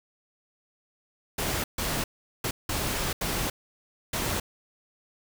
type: noise bursts at uneven times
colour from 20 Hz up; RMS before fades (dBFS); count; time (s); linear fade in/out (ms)
pink; -29; 6; 1.38-1.64 / 1.78-2.04 / 2.44-2.51 / 2.69-3.13 / 3.21-3.5 / 4.13-4.4; 5
effects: none